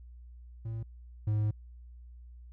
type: tone pair in turn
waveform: triangle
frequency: 112.8 / 106.47 Hz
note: A2 / G#2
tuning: +44 / +44 cents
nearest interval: minor second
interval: 100 cents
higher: first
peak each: -32 / -24 dBFS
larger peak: second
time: 0.65-0.83 / 1.27-1.51 s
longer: second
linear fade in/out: 5 ms
effects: added 60 Hz sine -47 dBFS peak until 2.52 s